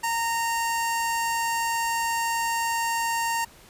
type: tone pair together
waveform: sawtooth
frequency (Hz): 923 / 3692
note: A#5 / A#7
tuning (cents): -17 / -17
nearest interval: 2 octaves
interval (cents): 2400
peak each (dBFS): -20 / -32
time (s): 0.03-3.45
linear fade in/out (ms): 10
effects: pink hiss -51 dBFS RMS until 3.69 s + resampled to 32000 Hz